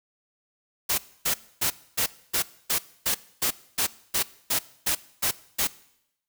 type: noise bursts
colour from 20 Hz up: white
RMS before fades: -24 dBFS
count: 14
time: 0.89-5.674 s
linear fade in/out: 10 ms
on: 91 ms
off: 270 ms
effects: noise-tail reverb RT60 0.8 s tail -20 dB re dry